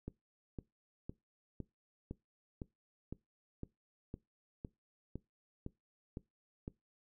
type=click train; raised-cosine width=3 ms; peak=-29 dBFS; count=14; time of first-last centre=0.08-6.679 s; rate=1.97 Hz; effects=noise-tail reverb RT60 0.2 s tail -21 dB re dry